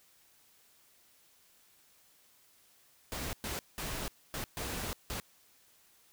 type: noise bursts at uneven times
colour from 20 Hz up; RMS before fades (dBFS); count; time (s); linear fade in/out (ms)
pink; -38; 6; 3.12-3.33 / 3.44-3.59 / 3.78-4.08 / 4.34-4.44 / 4.57-4.93 / 5.1-5.2; 0
effects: white hiss -65 dBFS RMS until 6.12 s